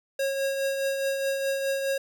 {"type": "tone with tremolo", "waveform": "square", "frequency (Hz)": 545, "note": "C#5", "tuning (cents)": -29, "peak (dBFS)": -24, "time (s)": [0.19, 1.98], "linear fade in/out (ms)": 5, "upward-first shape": "triangle", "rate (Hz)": 4.8, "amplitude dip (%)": 45, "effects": []}